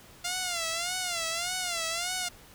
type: tone with vibrato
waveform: 5% pulse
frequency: 695 Hz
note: F5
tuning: 9 cents flat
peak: -18 dBFS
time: 0.24-2.29 s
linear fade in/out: 10 ms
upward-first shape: sine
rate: 1.7 Hz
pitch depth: 110 cents each way
effects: pink hiss -53 dBFS RMS until 2.54 s